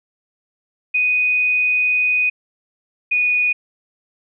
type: tone pair in turn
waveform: sine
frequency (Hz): 2489 / 2469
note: D#7 / D#7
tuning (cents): 0 / -14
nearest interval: unison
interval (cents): 14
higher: first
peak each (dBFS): -14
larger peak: neither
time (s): 0.94-2.3 / 3.11-3.53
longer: first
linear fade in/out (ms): 10
effects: none